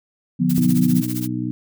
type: chord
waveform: sine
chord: B diminished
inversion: first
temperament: just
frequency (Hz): 148.16 / 177.8 / 246.9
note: D3 / F3 / B3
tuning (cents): +16 / +31 / 0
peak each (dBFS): -23 / -18 / -19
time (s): 0.39-1.02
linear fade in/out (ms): 20
type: noise with tremolo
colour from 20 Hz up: blue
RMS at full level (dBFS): -28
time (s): 0.49-1.28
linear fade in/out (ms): 10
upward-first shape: triangle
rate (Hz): 15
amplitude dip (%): 95
type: harmonic tone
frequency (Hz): 61.74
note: B1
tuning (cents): 0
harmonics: 2 / 3 / 4 / 5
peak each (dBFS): -27 / -30 / -27 / -26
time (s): 0.58-1.51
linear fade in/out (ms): 0
effects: none